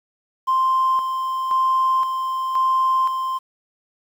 triangle tone with tremolo, 1046.5 Hz, C6, in tune, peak -12 dBFS, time 0.47-3.39 s, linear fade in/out 20 ms, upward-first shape square, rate 0.96 Hz, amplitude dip 55%, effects tanh soft clip ceiling -12 dBFS + 8-bit

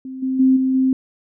sine tone with level steps, 261.7 Hz, C4, in tune, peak -28 / -18 / -10 / -15 / -13 dBFS, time 0.05-0.93 s, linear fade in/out 2 ms, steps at 0.22 / 0.39 / 0.56 / 0.74 s, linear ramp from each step 10 ms, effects none

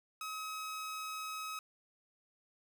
sawtooth tone, 1275 Hz, D#6, 42 cents sharp, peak -36 dBFS, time 0.21-1.59 s, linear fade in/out 2 ms, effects none

